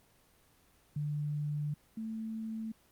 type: tone pair in turn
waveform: sine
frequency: 148 / 221.7 Hz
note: D3 / A3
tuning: +14 / +13 cents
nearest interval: perfect fifth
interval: 699 cents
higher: second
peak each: -32 / -36 dBFS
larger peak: first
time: 0.96-1.74 / 1.97-2.72 s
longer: first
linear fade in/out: 5 ms
effects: pink hiss -66 dBFS RMS until 2.91 s + Opus 24 kbps